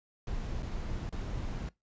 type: noise with dropouts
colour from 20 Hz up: brown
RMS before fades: -36 dBFS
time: 0.27-1.69 s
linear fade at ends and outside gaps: 2 ms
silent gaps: 0.624-0.629 / 1.093-1.125 s
effects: noise-tail reverb RT60 0.2 s tail -22 dB re dry + resampled to 16000 Hz